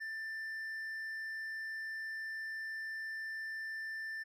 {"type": "tone with hard clipping", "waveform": "sine", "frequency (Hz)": 1777, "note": "A6", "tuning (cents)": 17, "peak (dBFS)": -40, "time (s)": [0, 4.24], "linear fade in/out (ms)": 20, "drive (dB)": 3, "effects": []}